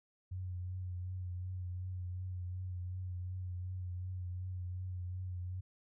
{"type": "tone with vibrato", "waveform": "sine", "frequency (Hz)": 91, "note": "F#2", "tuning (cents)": -28, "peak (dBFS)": -38, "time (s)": [0.31, 5.61], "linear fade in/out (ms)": 10, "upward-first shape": "triangle", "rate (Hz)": 2.7, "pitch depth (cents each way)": 37, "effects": []}